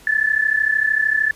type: tone pair together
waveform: sine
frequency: 1726.8 / 1760 Hz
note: A6 / A6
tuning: -33 / 0 cents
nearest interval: unison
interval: 33 cents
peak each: -18 dBFS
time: 0.07-1.31 s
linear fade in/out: 2 ms
effects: pink hiss -47 dBFS RMS until 1.35 s + resampled to 32000 Hz